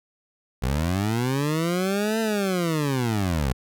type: linear two-way sweep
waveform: 20% pulse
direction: up then down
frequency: 59.4 to 225.8 to 59.4 Hz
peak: -17 dBFS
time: 0.62-3.53 s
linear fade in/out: 10 ms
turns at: 2.2 s
effects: none